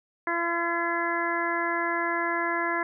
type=harmonic tone; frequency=340 Hz; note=F4; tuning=46 cents flat; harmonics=1 / 2 / 3 / 4 / 5 / 6; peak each=-32 / -33 / -30 / -34 / -30 / -34 dBFS; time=0.27-2.83 s; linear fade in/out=2 ms; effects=none